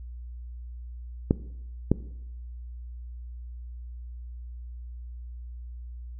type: clicks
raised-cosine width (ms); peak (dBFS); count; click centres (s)
3; -6; 2; 1.309 / 1.916
effects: noise-tail reverb RT60 0.8 s tail -18 dB re dry + added 60 Hz sine -37 dBFS peak until 6.19 s